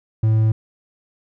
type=tone; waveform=triangle; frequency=110 Hz; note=A2; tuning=in tune; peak=-11 dBFS; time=0.23-0.52 s; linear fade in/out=5 ms; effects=none